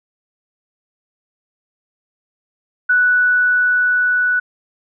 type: tone with level ramp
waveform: sine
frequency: 1480 Hz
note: F#6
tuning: in tune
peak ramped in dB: -10 to -13 dBFS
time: 2.89-4.4 s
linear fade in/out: 10 ms
effects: none